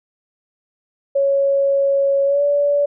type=tone with pitch glide; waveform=sine; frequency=554 to 575.2 Hz; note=C#5 to D5; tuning=-1 to -36 cents; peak=-13 dBFS; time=1.15-2.86 s; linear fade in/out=10 ms; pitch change=+65 cents; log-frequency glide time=2.25-2.43 s; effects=none